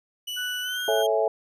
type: tone with pitch glide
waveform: 40% pulse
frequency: 2960 to 3209 Hz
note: F#7 to G7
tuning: 0 to +40 cents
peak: -29 dBFS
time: 0.27-1.07 s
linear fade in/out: 10 ms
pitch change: +140 cents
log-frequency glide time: 0.62-0.8 s
type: tone with tremolo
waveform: sine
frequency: 1485 Hz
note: F#6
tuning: 6 cents sharp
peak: -29 dBFS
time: 0.36-1.03 s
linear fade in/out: 20 ms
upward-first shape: triangle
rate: 3 Hz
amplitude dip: 30%
type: chord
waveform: sine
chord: A major seventh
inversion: none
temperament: equal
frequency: 440 / 554.4 / 659.3 / 830.6 Hz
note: A4 / C#5 / E5 / G#5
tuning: 0 / 0 / 0 / 0 cents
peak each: -24 / -27 / -24 / -29 dBFS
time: 0.88-1.28 s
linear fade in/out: 2 ms
effects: none